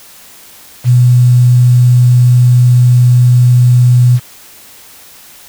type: tone with quantisation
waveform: sine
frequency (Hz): 123.47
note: B2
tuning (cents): 0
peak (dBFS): -3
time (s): 0.84-4.2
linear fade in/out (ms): 50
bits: 5
effects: white hiss -37 dBFS RMS until 5.48 s